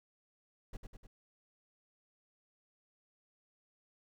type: noise with echo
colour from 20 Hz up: brown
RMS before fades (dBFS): -42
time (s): 0.73-0.77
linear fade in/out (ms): 5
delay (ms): 100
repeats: 3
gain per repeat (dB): -4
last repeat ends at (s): 1.07
effects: none